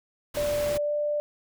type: noise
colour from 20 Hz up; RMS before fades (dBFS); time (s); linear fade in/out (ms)
pink; -35; 0.34-0.78; 10
type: tone with pitch glide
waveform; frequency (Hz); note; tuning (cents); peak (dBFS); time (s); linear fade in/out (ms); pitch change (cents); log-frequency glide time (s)
sine; 587.3 to 591.4; D5 to D5; 0 to +12; -24; 0.37-1.2; 0; +12; 0.83-0.92
effects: none